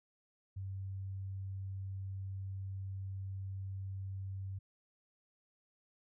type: tone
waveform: sine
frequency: 96.4 Hz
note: G2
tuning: 28 cents flat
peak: -39 dBFS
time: 0.56-4.59 s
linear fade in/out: 10 ms
effects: none